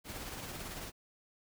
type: noise with tremolo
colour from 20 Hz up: pink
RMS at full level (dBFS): -42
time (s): 0.04-0.92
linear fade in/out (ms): 50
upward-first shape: sine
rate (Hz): 18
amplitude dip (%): 35
effects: none